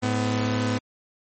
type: tone pair together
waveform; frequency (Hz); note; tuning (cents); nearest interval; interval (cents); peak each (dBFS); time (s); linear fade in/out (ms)
sawtooth; 107.73 / 251.1; A2 / B3; -36 / +29; octave + minor third; 1465; -21; 0.02-0.79; 20
effects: MP3 32 kbps